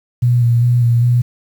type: tone with vibrato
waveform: sine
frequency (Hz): 120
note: B2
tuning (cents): -49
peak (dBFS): -9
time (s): 0.22-1.22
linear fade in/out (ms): 10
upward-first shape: square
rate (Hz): 2.5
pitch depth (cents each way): 24
effects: 7-bit